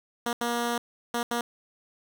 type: tone bursts at uneven times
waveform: 10% pulse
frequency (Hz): 237.5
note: A#3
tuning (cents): +33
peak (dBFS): -18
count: 4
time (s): 0.26-0.33 / 0.41-0.78 / 1.14-1.23 / 1.31-1.41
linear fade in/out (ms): 2
effects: none